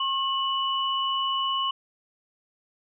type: tone pair together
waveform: sine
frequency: 1081.5 / 2960 Hz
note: C#6 / F#7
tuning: -43 / 0 cents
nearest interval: octave + perfect fourth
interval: 1743 cents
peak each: -26 / -27 dBFS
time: 0-1.71 s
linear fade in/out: 5 ms
effects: none